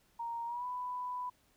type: tone with pitch glide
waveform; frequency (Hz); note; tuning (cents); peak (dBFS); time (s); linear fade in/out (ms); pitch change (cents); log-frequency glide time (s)
sine; 932.3 to 993.5; A#5 to B5; 0 to +10; -36; 0.19-1.3; 10; +110; 0.46-0.65
effects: pink hiss -70 dBFS RMS until 1.56 s